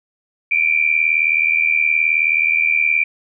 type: tone pair together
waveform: sine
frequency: 2321 / 2400 Hz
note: D7 / D7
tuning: -21 / +37 cents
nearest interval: minor second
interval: 58 cents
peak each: -16 dBFS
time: 0.51-3.04 s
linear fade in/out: 5 ms
effects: none